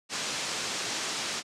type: low-pass noise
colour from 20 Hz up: white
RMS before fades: -33 dBFS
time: 0.09-1.43 s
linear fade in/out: 50 ms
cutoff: 7200 Hz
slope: 24 dB/octave
effects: high-pass 150 Hz 12 dB/octave + low-pass 11000 Hz 12 dB/octave